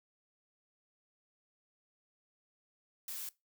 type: noise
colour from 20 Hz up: blue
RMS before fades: -42 dBFS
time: 3.08-3.29 s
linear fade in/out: 2 ms
effects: noise-tail reverb RT60 0.2 s tail -20 dB re dry